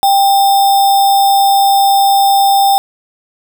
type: tone with sample-and-hold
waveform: sine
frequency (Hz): 791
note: G5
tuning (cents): +15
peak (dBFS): -6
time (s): 0.03-2.78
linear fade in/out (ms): 0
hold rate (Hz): 4410
effects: none